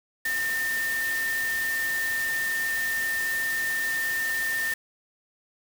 sine tone in noise, 1808 Hz, A6, 47 cents sharp, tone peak -25 dBFS, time 0.25-4.74 s, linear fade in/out 5 ms, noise white, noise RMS -35 dBFS, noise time 0.25-4.74 s, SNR +7 dB, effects none

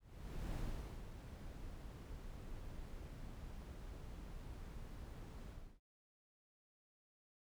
brown noise with ADSR envelope, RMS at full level -42 dBFS, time 0-5.8 s, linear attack 540 ms, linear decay 480 ms, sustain -8 dB, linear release 320 ms, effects none

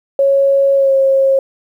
sine tone with pitch glide, 551 to 539.7 Hz, C#5 to C#5, -11 to -46 cents, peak -8 dBFS, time 0.19-1.39 s, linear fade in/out 2 ms, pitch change -35 cents, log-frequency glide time 0.75-0.93 s, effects 8-bit

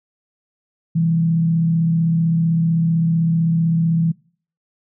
sine tone with frequency modulation, 164.81 Hz, E3, in tune, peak -14 dBFS, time 0.95-4.12 s, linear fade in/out 10 ms, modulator 35.7 Hz, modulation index 0.34, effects noise-tail reverb RT60 0.5 s tail -24 dB re dry

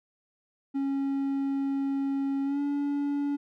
triangle tone with pitch glide, 274.8 to 285.6 Hz, C#4 to D4, -15 to -48 cents, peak -24 dBFS, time 0.74-3.37 s, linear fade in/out 20 ms, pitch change +67 cents, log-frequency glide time 2.44-2.6 s, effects none

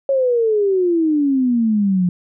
sine exponential sweep, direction down, 554.4 to 174.61 Hz, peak -13 dBFS, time 0.09-2.09 s, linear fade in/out 2 ms, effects none

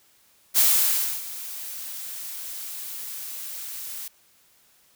blue noise with ADSR envelope, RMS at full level -17 dBFS, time 0.54-4.08 s, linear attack 43 ms, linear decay 630 ms, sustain -18 dB, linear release 5 ms, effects white hiss -60 dBFS RMS until 4.95 s

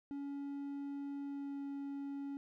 triangle tone with pitch glide, 281.5 to 279.7 Hz, C#4 to C#4, +27 to +16 cents, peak -38 dBFS, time 0.11-2.37 s, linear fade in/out 0 ms, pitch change -11 cents, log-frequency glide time 1.24-1.62 s, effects none

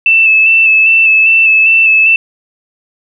sine tone with vibrato, 2637 Hz, E7, in tune, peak -4 dBFS, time 0.06-2.16 s, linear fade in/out 2 ms, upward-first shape square, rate 2.5 Hz, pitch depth 19 cents each way, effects none

